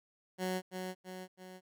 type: tone with echo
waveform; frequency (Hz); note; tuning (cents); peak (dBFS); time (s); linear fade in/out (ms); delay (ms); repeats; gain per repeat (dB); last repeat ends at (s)
15% pulse; 184.9; F#3; -1; -27; 0.38-0.62; 50; 330; 3; -5; 1.61
effects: none